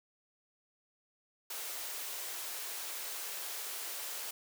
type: high-pass noise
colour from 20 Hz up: white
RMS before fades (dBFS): -41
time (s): 1.5-4.31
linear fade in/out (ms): 5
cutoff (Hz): 390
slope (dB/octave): 24
effects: none